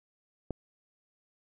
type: click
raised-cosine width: 2 ms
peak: -20 dBFS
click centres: 0.507 s
effects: none